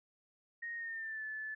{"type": "tone with pitch glide", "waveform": "sine", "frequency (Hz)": [1864.7, 1739.8], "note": ["A#6", "A6"], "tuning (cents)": [0, -20], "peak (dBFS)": -39, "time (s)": [0.62, 1.55], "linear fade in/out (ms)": 10, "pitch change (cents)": -120, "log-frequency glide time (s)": [0.76, 1.24], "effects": []}